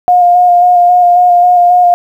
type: tone with vibrato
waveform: sine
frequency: 711 Hz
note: F5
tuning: 31 cents sharp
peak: -3 dBFS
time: 0.08-1.94 s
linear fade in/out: 0 ms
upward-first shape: square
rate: 3.7 Hz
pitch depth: 16 cents each way
effects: 7-bit